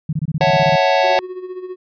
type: tone bursts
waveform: sine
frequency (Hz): 155.56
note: D#3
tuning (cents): 0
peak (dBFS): -16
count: 11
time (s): 0.09-0.759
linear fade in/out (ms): 5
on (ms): 39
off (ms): 24
type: chord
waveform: square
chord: F# minor seventh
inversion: second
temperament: equal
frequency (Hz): 554.4 / 659.3 / 740 / 880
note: C#5 / E5 / F#5 / A5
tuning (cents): 0 / 0 / 0 / 0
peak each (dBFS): -17 / -20 / -18 / -20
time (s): 0.41-1.19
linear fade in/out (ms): 0
type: tone with tremolo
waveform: triangle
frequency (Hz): 367.7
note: F#4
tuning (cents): -11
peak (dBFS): -22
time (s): 1.03-1.76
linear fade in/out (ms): 20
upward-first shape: sine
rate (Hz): 15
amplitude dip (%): 65
effects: resampled to 11025 Hz